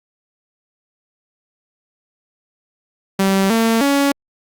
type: tone with pitch steps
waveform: sawtooth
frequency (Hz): 193.7 / 226.7 / 280.6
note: G3 / A#3 / C#4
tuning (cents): -20 / -48 / +21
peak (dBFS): -9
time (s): 3.19-4.12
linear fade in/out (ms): 5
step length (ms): 310
effects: Opus 48 kbps